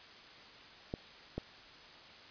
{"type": "clicks", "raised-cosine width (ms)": 2, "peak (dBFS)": -23, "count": 2, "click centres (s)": [0.939, 1.38], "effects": ["white hiss -54 dBFS RMS until 2.3 s", "resampled to 11025 Hz"]}